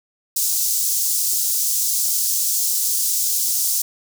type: high-pass noise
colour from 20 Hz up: pink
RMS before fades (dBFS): -20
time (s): 0.36-3.82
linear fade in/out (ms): 5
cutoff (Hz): 5700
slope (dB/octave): 24
effects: none